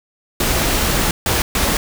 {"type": "noise bursts at uneven times", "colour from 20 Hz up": "pink", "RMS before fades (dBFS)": -17, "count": 3, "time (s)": [[0.4, 1.11], [1.26, 1.42], [1.55, 1.77]], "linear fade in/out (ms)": 2, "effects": []}